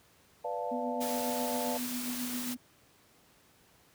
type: chord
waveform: sine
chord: B half-diminished seventh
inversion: none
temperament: equal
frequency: 493.9 / 587.3 / 698.5 / 880 Hz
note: B4 / D5 / F5 / A5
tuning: 0 / 0 / 0 / 0 cents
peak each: -38 dBFS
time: 0.44-1.78 s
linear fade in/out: 10 ms
type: tone with tremolo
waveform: sine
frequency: 246.9 Hz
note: B3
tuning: in tune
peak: -33 dBFS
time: 0.71-2.57 s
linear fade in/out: 10 ms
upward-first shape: triangle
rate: 7.4 Hz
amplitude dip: 55%
type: noise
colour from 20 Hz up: white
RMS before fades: -39 dBFS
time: 1-2.55 s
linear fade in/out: 20 ms
effects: pink hiss -63 dBFS RMS until 3.94 s + high-pass 80 Hz 12 dB/octave